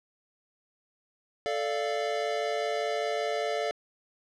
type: chord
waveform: square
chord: D minor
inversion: second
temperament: equal with one note detuned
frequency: 440 / 587.3 / 692.4 Hz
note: A4 / D5 / F5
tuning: 0 / 0 / -15 cents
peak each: -33 dBFS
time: 1.46-3.71 s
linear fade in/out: 0 ms
effects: low-pass 5000 Hz 12 dB/octave